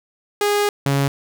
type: tone pair in turn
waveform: sawtooth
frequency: 411.6 / 139.19 Hz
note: G#4 / C#3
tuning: -16 / +7 cents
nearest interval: octave + perfect fifth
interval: 1877 cents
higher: first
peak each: -12 dBFS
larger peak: neither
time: 0.41-0.69 / 0.86-1.08 s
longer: first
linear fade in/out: 2 ms
effects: none